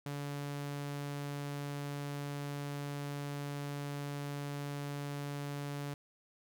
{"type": "tone", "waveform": "sawtooth", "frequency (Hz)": 143.3, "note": "D3", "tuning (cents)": -42, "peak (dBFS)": -34, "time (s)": [0.06, 5.94], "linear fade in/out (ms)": 2, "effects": []}